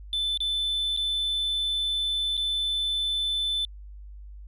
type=tone with dropouts; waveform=sine; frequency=3520 Hz; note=A7; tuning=in tune; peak=-22 dBFS; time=0.13-3.65 s; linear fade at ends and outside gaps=1 ms; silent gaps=0.374-0.404 / 0.965-0.973 / 2.369-2.376 s; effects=tanh soft clip ceiling -23 dBFS + added 50 Hz sine -40 dBFS peak until 4.47 s